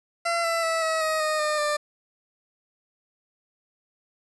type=tone with pitch steps; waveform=20% pulse; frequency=680 / 667.2 / 654.6 / 642.2 / 630.1 / 618.2 / 606.5 / 595.1 Hz; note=F5 / E5 / E5 / E5 / D#5 / D#5 / D#5 / D5; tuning=-46 / +21 / -12 / -45 / +22 / -11 / -44 / +23 cents; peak=-18 dBFS; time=0.25-1.77 s; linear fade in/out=10 ms; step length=190 ms; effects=resampled to 24000 Hz + 8-bit